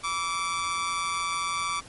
sawtooth tone with amplitude modulation, 1158 Hz, D6, 25 cents flat, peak -20 dBFS, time 0.03-1.81 s, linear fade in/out 20 ms, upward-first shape sine, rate 176 Hz, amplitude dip 65%, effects pink hiss -48 dBFS RMS until 1.88 s + MP3 48 kbps

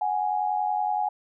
sine tone pair together, 740 / 830.6 Hz, F#5 / G#5, 0 / 0 cents, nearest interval major second, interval 200 cents, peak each -27 / -25 dBFS, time 0.01-1.09 s, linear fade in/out 5 ms, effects none

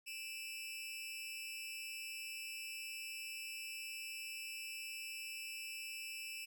sawtooth tone with amplitude modulation, 2637 Hz, E7, in tune, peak -37 dBFS, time 0.06-6.46 s, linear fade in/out 20 ms, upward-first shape sine, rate 261 Hz, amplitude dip 90%, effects 13-bit

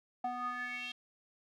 square tone with band-pass filter sweep, 246.6 Hz, B3, 2 cents flat, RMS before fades -39 dBFS, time 0.24-0.92 s, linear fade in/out 5 ms, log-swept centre 780 to 3200 Hz, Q 5.9, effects none

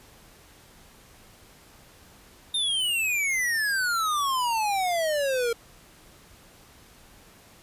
square exponential sweep, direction down, 3674 to 457.6 Hz, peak -24 dBFS, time 2.54-5.53 s, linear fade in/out 5 ms, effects pink hiss -53 dBFS RMS until 7.62 s + resampled to 32000 Hz

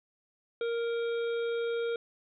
harmonic tone, 466.2 Hz, A#4, in tune, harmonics 1 / 3 / 5 / 7 / 8, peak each -29 / -41 / -48 / -49 / -50 dBFS, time 0.61-1.96 s, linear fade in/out 2 ms, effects none

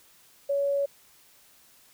sine tone, 562 Hz, C#5, 24 cents sharp, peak -23 dBFS, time 0.49-0.86 s, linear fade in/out 10 ms, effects white hiss -58 dBFS RMS until 1.93 s

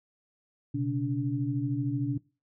sine tone cluster, 124.2 / 137.4 / 287.4 Hz, B2 / C#3 / D4, +10 / -15 / -37 cents, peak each -31 / -33 / -30 dBFS, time 0.74-2.18 s, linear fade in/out 10 ms, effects noise-tail reverb RT60 0.3 s tail -21 dB re dry

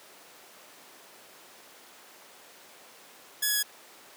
5% pulse tone with pitch steps, 1694 / 1683.3 / 1672.6 Hz, G#6 / G#6 / G#6, +34 / +23 / +12 cents, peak -14 dBFS, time 3.42-3.63 s, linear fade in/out 10 ms, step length 70 ms, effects pink hiss -51 dBFS RMS until 4.16 s + high-pass 400 Hz 12 dB/octave

